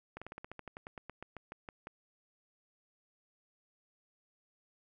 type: slowing click train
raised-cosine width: 0.5 ms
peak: -29 dBFS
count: 18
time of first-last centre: 0.17-1.871 s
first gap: 46 ms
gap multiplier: 1.09
effects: none